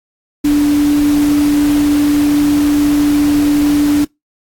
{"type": "tone in noise", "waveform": "sine", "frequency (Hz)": 292.2, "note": "D4", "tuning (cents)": -9, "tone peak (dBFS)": -8, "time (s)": [0.44, 4.05], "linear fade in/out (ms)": 10, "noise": "pink", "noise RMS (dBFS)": -25, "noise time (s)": [0.44, 4.05], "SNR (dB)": 14, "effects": ["noise-tail reverb RT60 0.2 s tail -26 dB re dry", "AAC 64 kbps"]}